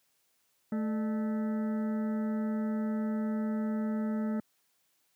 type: harmonic tone with a mistuned harmonic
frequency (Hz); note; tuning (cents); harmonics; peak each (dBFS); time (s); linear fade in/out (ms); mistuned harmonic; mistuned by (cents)
217.9; A3; -17; 1 / 2 / 3 / 4 / 6 / 7 / 8 / 9; -29 / -43 / -43 / -50 / -49 / -57 / -57 / -58; 0.72-4.4; 2; 3; -130
effects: white hiss -73 dBFS RMS until 5.15 s + high-pass 100 Hz 12 dB/octave